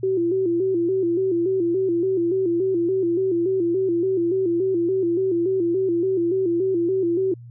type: tone with vibrato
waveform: sine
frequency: 360.1 Hz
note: F#4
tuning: 47 cents flat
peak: -18 dBFS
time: 0.03-7.34 s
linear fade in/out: 5 ms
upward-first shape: square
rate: 3.5 Hz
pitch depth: 100 cents each way
effects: added 119 Hz sine -38 dBFS peak until 7.5 s